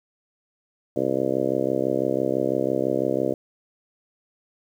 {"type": "harmonic tone", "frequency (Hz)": 66, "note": "C2", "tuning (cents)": 16, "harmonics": [2, 3, 4, 5, 6, 7, 8, 9, 10], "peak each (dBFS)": [-35, -35, -29, -27, -28, -29, -28, -28, -38], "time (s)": [0.96, 3.34], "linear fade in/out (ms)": 5, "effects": ["9-bit"]}